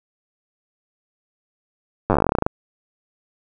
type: slowing click train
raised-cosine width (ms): 1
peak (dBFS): -3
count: 18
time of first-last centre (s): 2.1-2.465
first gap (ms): 9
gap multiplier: 1.1
effects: none